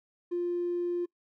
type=tone; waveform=triangle; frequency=350 Hz; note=F4; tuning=4 cents sharp; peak=-24 dBFS; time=0.31-1.06 s; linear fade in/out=20 ms; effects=noise-tail reverb RT60 0.1 s tail -26 dB re dry + tanh soft clip ceiling -26 dBFS